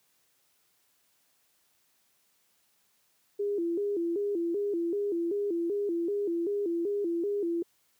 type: tone with vibrato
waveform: sine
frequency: 371.5 Hz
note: F#4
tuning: 7 cents sharp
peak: -27 dBFS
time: 3.39-7.63 s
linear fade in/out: 10 ms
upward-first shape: square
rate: 2.6 Hz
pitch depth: 160 cents each way
effects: white hiss -70 dBFS RMS until 7.99 s + high-pass 80 Hz 12 dB/octave